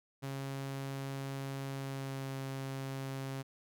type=tone with pitch glide; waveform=sawtooth; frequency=136.5 to 134.93 Hz; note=C#3 to C#3; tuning=-26 to -46 cents; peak=-34 dBFS; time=0.22-3.43 s; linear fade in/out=20 ms; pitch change=-20 cents; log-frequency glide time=1.72-2.29 s; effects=none